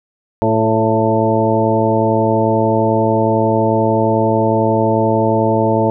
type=harmonic tone with a mistuned harmonic; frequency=111.2 Hz; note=A2; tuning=19 cents sharp; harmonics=1 / 2 / 3 / 4 / 5 / 6 / 8; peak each=-19 / -19 / -19 / -19 / -19 / -19 / -19 dBFS; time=0.42-5.9 s; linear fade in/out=0 ms; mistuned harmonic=4; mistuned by=-25 cents; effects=none